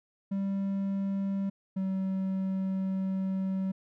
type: tone pair in turn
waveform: triangle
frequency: 196 / 190.64 Hz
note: G3 / G3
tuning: 0 / -48 cents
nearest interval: unison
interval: 48 cents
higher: first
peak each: -26 dBFS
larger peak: neither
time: 0.31-1.5 / 1.76-3.72 s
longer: second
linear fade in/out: 10 ms
effects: none